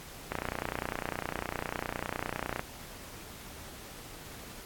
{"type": "click train", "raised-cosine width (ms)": 0.5, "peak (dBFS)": -17, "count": 69, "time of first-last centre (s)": [0.32, 2.594], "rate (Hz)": 29.9, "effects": ["pink hiss -47 dBFS RMS until 4.65 s", "AAC 64 kbps"]}